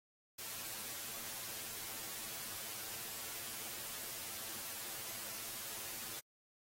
white noise with comb filter, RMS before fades -45 dBFS, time 0.38-6.2 s, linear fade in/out 10 ms, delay 8.9 ms, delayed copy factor +1, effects AAC 48 kbps

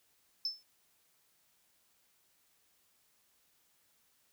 sine tone with exponential decay, 5274 Hz, E8, in tune, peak -27 dBFS, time 0.45-0.63 s, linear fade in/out 2 ms, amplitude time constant 38 ms, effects tanh soft clip ceiling -29 dBFS + white hiss -72 dBFS RMS until 4.32 s

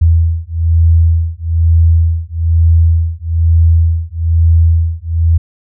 sine beating tone pair, 82 / 83.1 Hz, E2 / E2, -9 / +15 cents, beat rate 1.1 Hz, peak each -10 dBFS, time 0.01-5.38 s, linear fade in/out 10 ms, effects none

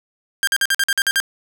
sawtooth tone bursts, 1596 Hz, G6, 31 cents sharp, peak -11 dBFS, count 9, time 0.43-1.201 s, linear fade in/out 0 ms, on 43 ms, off 48 ms, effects none

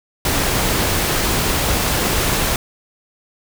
pink noise, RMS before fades -18 dBFS, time 0.25-2.56 s, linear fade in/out 2 ms, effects none

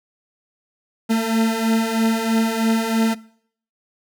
40% pulse beating tone pair, 222.5 / 225.6 Hz, A3 / A3, +20 / +44 cents, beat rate 3.1 Hz, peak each -22 / -17 dBFS, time 1.09-3.15 s, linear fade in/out 20 ms, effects noise-tail reverb RT60 0.6 s tail -21 dB re dry

